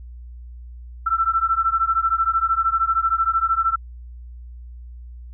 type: beating tone pair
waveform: sine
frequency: 1331 / 1344 Hz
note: E6 / E6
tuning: +16 / +33 cents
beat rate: 13 Hz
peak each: -20 dBFS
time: 1.06-3.76 s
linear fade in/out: 10 ms
effects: added 60 Hz sine -35 dBFS peak until 5.33 s